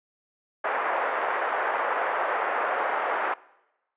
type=band-pass noise; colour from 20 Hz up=pink; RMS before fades=-27 dBFS; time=0.64-3.34 s; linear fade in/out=5 ms; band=530 to 1800 Hz; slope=24 dB/octave; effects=noise-tail reverb RT60 1.0 s tail -22 dB re dry + resampled to 8000 Hz